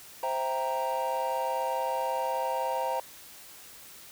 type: chord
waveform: triangle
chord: C dominant seventh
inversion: none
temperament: equal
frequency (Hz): 523.3 / 659.3 / 784 / 932.3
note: C5 / E5 / G5 / Bb5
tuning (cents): 0 / 0 / 0 / 0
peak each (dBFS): -31 / -34 / -33 / -29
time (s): 0.23-3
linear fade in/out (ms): 2
effects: white hiss -49 dBFS RMS until 4.11 s